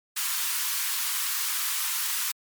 white high-pass noise, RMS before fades -28 dBFS, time 0.16-2.32 s, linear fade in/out 10 ms, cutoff 960 Hz, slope 48 dB/octave, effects MP3 96 kbps

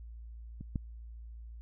clicks, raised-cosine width 5 ms, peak -29 / -21 dBFS, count 2, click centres 0.61 / 0.758 s, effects added 57 Hz sine -44 dBFS peak until 1.61 s

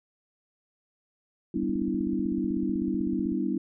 sine chord, E minor seventh, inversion first, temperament equal, 196 / 246.9 / 293.7 / 329.6 Hz, G3 / B3 / D4 / E4, 0 / 0 / 0 / 0 cents, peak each -31 dBFS, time 1.54-3.58 s, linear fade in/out 5 ms
click train, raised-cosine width 5 ms, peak -29 dBFS, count 29, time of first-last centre 1.57-3.32 s, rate 16 Hz
effects none

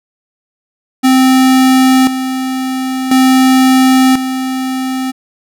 square tone with tremolo, 260.5 Hz, C4, 7 cents flat, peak -6 dBFS, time 1.03-5.12 s, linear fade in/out 20 ms, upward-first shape square, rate 0.48 Hz, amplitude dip 65%, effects none

